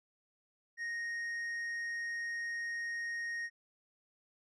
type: tone with tanh clipping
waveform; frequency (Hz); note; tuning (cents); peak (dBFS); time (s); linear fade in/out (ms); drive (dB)
sine; 1864.7; A#6; 0; -37; 0.77-3.5; 50; 5
effects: none